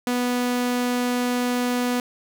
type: tone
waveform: sawtooth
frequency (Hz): 246.1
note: B3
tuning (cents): -6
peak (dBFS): -17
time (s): 0.07-2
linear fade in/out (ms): 2
effects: none